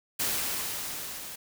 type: noise with level ramp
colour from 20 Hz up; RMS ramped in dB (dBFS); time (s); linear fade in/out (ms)
white; -28 to -41; 0.19-1.36; 10
effects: none